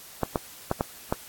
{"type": "clicks", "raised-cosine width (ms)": 1, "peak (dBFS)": -9, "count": 5, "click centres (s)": [0.233, 0.358, 0.714, 0.809, 1.125], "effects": ["white hiss -46 dBFS RMS until 1.28 s", "AAC 64 kbps"]}